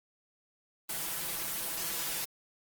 white noise with comb filter, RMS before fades -35 dBFS, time 0.89-2.25 s, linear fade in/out 5 ms, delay 6 ms, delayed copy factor +1, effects Opus 24 kbps

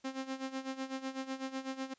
sawtooth tone with tremolo, 265.2 Hz, C4, 23 cents sharp, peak -31 dBFS, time 0.04-1.94 s, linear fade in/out 10 ms, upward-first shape sine, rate 8 Hz, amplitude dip 80%, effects white hiss -70 dBFS RMS until 1.98 s + resampled to 16000 Hz

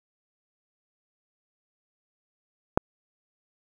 click, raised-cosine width 1 ms, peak -4 dBFS, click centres 2.775 s, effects 7-bit

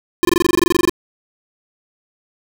square tone bursts, 349.2 Hz, F4, in tune, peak -11 dBFS, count 16, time 0.23-0.895 s, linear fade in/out 0 ms, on 20 ms, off 23 ms, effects none

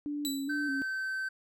sine tone with vibrato, 283.4 Hz, C#4, 38 cents sharp, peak -32 dBFS, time 0.06-0.82 s, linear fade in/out 0 ms, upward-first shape square, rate 2.4 Hz, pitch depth 54 cents each way
20% pulse tone with exponential decay, 3951 Hz, B7, in tune, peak -25 dBFS, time 0.25-0.68 s, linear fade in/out 0 ms, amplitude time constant 92 ms
triangle tone, 1543 Hz, G6, 28 cents flat, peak -30 dBFS, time 0.49-1.29 s, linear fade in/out 10 ms
effects none

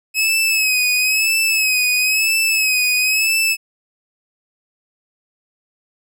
sawtooth tone with vibrato, 2559 Hz, D#7, 48 cents sharp, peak -11 dBFS, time 0.14-3.57 s, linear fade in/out 50 ms, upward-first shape sine, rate 1 Hz, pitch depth 58 cents each way, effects none

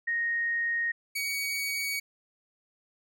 sine / sawtooth tone pair in turn, 1864.7 / 2252 Hz, A#6 / C#7, 0 / +27 cents, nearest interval minor third, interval 327 cents, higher second, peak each -26 dBFS, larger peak neither, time 0.07-0.92 / 1.15-2 s, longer neither, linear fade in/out 10 ms, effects none

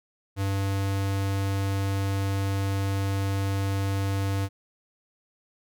square tone, 98 Hz, G2, in tune, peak -25 dBFS, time 0.36-4.49 s, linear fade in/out 50 ms, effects none

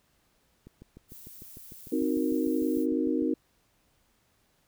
click train, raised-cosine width 3 ms, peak -34 dBFS, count 18, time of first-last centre 0.67-3.223 s, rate 6.66 Hz
violet noise, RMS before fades -48 dBFS, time 1.08-2.87 s, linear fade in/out 50 ms
sine chord, C half-diminished seventh, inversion none, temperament equal, 261.6 / 311.1 / 370 / 466.2 Hz, C4 / Eb4 / Gb4 / Bb4, 0 / 0 / 0 / 0 cents, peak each -29 / -28 / -33 / -33 dBFS, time 1.92-3.34 s, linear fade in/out 5 ms
effects pink hiss -69 dBFS RMS until 4.67 s

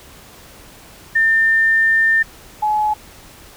sine tone pair in turn, 1800 / 849.5 Hz, A6 / G#5, +39 / +39 cents, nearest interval octave + minor second, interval 1300 cents, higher first, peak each -11 / -14 dBFS, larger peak first, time 1.15-2.23 / 2.62-2.94 s, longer first, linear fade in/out 10 ms, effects pink hiss -42 dBFS RMS until 3.56 s

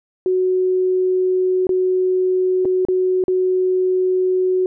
sine tone with dropouts, 370 Hz, F#4, in tune, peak -14 dBFS, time 0.26-4.66 s, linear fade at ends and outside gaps 1 ms, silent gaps 1.669-1.692 / 2.649-2.654 / 2.851-2.885 / 3.239-3.281 s, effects none

